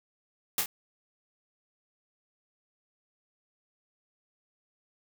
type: noise with echo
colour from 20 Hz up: white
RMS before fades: -27 dBFS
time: 0.58-0.61 s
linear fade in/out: 2 ms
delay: 25 ms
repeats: 2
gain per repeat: -5 dB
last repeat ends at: 0.66 s
effects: none